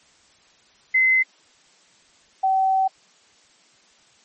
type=tone pair in turn; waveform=sine; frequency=2053 / 765 Hz; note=C7 / G5; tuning=-33 / -42 cents; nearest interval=octave + perfect fourth; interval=1709 cents; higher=first; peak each=-14 / -16 dBFS; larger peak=first; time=0.94-1.23 / 2.43-2.88 s; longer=second; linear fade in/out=10 ms; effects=white hiss -56 dBFS RMS until 4.24 s + MP3 32 kbps